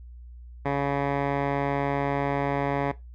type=tone with low-pass filter; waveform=10% pulse; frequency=140.6 Hz; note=C#3; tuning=25 cents sharp; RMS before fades=-26 dBFS; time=0.65-2.92 s; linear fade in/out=10 ms; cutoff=1600 Hz; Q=1.4; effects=noise-tail reverb RT60 0.2 s tail -17 dB re dry + added 60 Hz sine -41 dBFS peak until 3.14 s